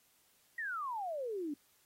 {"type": "exponential sweep", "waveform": "sine", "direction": "down", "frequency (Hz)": [1924, 278.1], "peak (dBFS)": -36, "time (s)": [0.58, 1.54], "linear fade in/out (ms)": 5, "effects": ["white hiss -70 dBFS RMS until 1.85 s", "AAC 48 kbps"]}